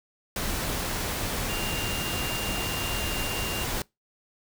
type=tone in noise; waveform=sine; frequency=2794 Hz; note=F7; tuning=in tune; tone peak=-34 dBFS; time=1.49-3.64 s; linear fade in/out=2 ms; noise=pink; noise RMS=-30 dBFS; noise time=0.36-3.82 s; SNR=-7 dB; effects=noise-tail reverb RT60 0.2 s tail -24 dB re dry